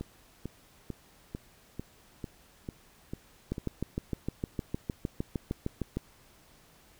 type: two click trains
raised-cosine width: 3 ms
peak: -18 / -23 dBFS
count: 17 / 9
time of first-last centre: 3.52-5.97 / 0.01-3.581 s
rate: 6.53 / 2.24 Hz
effects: pink hiss -60 dBFS RMS until 6.99 s